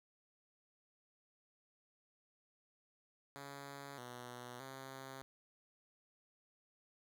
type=tone with pitch steps; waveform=5% pulse; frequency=140.1 / 122.8 / 133.6 Hz; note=C#3 / B2 / C3; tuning=+19 / -9 / +36 cents; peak=-37 dBFS; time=3.36-5.22 s; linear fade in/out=0 ms; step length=620 ms; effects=none